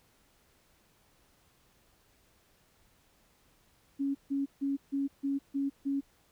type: tone bursts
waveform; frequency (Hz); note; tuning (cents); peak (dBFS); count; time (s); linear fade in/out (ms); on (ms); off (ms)
sine; 277.2; C#4; 0; -28; 7; 3.99-6.01; 20; 160; 150
effects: pink hiss -67 dBFS RMS until 6.31 s